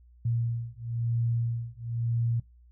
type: beating tone pair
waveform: sine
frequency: 116.54 / 117.54 Hz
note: A#2 / A#2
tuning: 0 / +15 cents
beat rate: 1 Hz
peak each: -30 dBFS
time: 0.25-2.4 s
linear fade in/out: 5 ms
effects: noise-tail reverb RT60 0.2 s tail -21 dB re dry + added 60 Hz sine -53 dBFS peak until 2.71 s